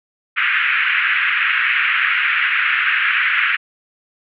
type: band-pass noise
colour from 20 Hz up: pink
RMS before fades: -17 dBFS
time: 0.36-3.57 s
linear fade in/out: 20 ms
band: 1400 to 2700 Hz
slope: 48 dB/octave
effects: none